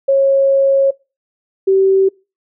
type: tone pair in turn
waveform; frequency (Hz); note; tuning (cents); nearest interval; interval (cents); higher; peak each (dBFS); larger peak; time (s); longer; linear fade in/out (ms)
sine; 546 / 385.3; C#5 / G4; -26 / -30; tritone; 604; first; -8; neither; 0.08-0.91 / 1.67-2.09; first; 10
effects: noise-tail reverb RT60 0.3 s tail -25 dB re dry